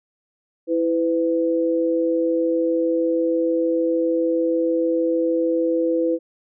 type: tone pair together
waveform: sine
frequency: 329.6 / 503 Hz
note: E4 / B4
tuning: 0 / +32 cents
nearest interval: perfect fifth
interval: 732 cents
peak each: -20 dBFS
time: 0.67-6.19 s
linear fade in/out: 50 ms
effects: none